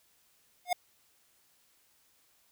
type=tone with exponential growth; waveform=square; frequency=716 Hz; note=F5; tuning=43 cents sharp; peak=-23 dBFS; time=0.65-0.73 s; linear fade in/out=5 ms; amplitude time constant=17 ms; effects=white hiss -68 dBFS RMS until 2.51 s